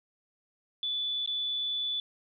sine tone with dropouts, 3471 Hz, A7, 24 cents flat, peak -29 dBFS, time 0.83-2 s, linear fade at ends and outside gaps 1 ms, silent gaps 1.261-1.275 s, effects none

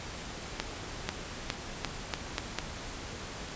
accelerating click train, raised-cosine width 0.2 ms, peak -12 dBFS, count 7, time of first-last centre 0.6-2.587 s, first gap 490 ms, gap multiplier 0.84, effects pink hiss -41 dBFS RMS until 3.55 s + resampled to 16000 Hz

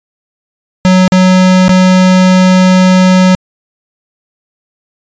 square tone with dropouts, 185 Hz, F#3, in tune, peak -4 dBFS, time 0.85-3.35 s, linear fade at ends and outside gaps 0 ms, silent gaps 1.079-1.121 / 1.682-1.693 s, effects resampled to 16000 Hz

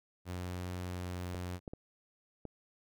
sawtooth tone, 89.9 Hz, F#2, 49 cents flat, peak -34 dBFS, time 0.25-1.6 s, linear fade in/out 50 ms
clicks, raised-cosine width 2 ms, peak -29 dBFS, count 4, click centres 1.347 / 1.678 / 1.735 / 2.453 s
effects none

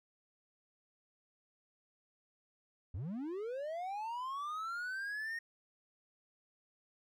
triangle linear sweep, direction up, 73.42 to 1864.7 Hz, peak -36 dBFS, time 2.94-5.39 s, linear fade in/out 5 ms, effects none

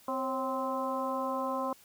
harmonic tone with a mistuned harmonic, 260 Hz, C4, 11 cents flat, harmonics 1 / 2 / 3 / 4 / 5, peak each -37 / -35 / -39 / -34 / -43 dBFS, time 0.08-1.73 s, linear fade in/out 2 ms, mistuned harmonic 2, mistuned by +63 cents, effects white hiss -59 dBFS RMS until 1.84 s

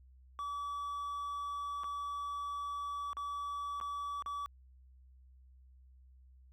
triangle tone with dropouts, 1147 Hz, D6, 41 cents flat, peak -35 dBFS, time 0.39-4.46 s, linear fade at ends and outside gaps 0 ms, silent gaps 1.835-1.842 / 3.131-3.169 / 3.801-3.812 / 4.223-4.261 s, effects added 64 Hz sine -57 dBFS peak until 6.52 s

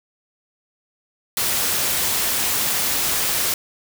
white noise, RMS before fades -21 dBFS, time 1.37-3.54 s, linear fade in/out 2 ms, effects none

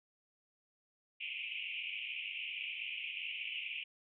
pink band-pass noise, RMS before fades -42 dBFS, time 1.2-3.84 s, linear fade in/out 10 ms, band 2300 to 3000 Hz, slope 96 dB/octave, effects none

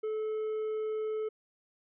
triangle tone, 433.5 Hz, A4, 26 cents flat, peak -29 dBFS, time 0.03-1.29 s, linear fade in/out 10 ms, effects resampled to 8000 Hz

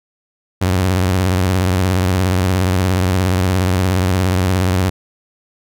sawtooth tone with vibrato, 92.5 Hz, F#2, in tune, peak -9 dBFS, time 0.61-4.9 s, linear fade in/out 10 ms, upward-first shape triangle, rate 17 Hz, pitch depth 120 cents each way, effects none

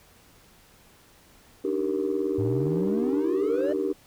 sine chord, Eb major seventh, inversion third, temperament just, 291.7 / 311.1 / 388.9 / 466.7 Hz, D4 / Eb4 / G4 / Bb4, -12 / 0 / -14 / +2 cents, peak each -30 / -31 / -26 / -30 dBFS, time 1.64-3.93 s, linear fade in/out 10 ms
triangle exponential sweep, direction up, 101.8 to 610 Hz, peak -23 dBFS, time 2.38-3.73 s, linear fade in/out 5 ms
effects tanh soft clip ceiling -16 dBFS + pink hiss -56 dBFS RMS until 4.06 s

